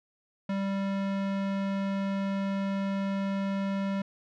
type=tone with low-pass filter; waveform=square; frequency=196 Hz; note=G3; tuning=in tune; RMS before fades=-30 dBFS; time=0.49-4.02 s; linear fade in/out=5 ms; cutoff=3000 Hz; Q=0.63; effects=none